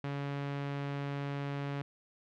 sawtooth tone with low-pass filter, 141.3 Hz, C#3, 34 cents sharp, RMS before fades -37 dBFS, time 0.04-1.82 s, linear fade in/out 2 ms, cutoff 2800 Hz, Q 0.95, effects none

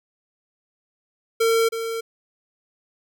square tone with echo, 454.8 Hz, A#4, 43 cents flat, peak -17 dBFS, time 1.4-1.69 s, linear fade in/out 10 ms, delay 320 ms, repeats 1, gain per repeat -9 dB, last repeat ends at 2.01 s, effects none

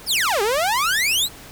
sawtooth exponential two-way sweep, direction down then up, 5620 to 389.4 to 4255 Hz, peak -14 dBFS, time 0.06-1.29 s, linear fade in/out 50 ms, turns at 0.42 s, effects pink hiss -41 dBFS RMS until 1.51 s

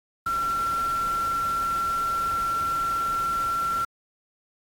sine tone in noise, 1359 Hz, F6, 48 cents flat, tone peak -23 dBFS, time 0.26-3.85 s, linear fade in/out 5 ms, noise pink, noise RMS -39 dBFS, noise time 0.26-3.85 s, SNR +13 dB, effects AAC 64 kbps

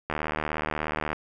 click train, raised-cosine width 0.5 ms, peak -13 dBFS, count 80, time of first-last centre 0.1-1.13 s, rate 76.7 Hz, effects none

